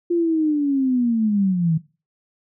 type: linear sweep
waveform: sine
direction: down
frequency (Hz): 349.2 to 155.6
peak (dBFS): -16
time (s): 0.1-1.78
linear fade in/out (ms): 10
effects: noise-tail reverb RT60 0.3 s tail -17 dB re dry